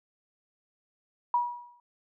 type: tone with exponential decay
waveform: sine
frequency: 965 Hz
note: B5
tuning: 40 cents flat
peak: -20 dBFS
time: 1.34-1.8 s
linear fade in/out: 2 ms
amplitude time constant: 100 ms
effects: none